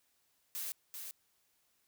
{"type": "noise with echo", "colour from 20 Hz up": "blue", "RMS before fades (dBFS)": -40, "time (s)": [0.55, 0.72], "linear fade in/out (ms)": 0, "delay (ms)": 390, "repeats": 1, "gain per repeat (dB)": -5, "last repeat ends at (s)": 1.11, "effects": ["white hiss -75 dBFS RMS until 1.87 s"]}